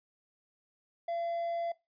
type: tone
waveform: triangle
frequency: 680 Hz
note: F5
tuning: 46 cents flat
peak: -30 dBFS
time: 1.08-1.72 s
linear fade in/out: 5 ms
effects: noise-tail reverb RT60 0.2 s tail -19 dB re dry + resampled to 11025 Hz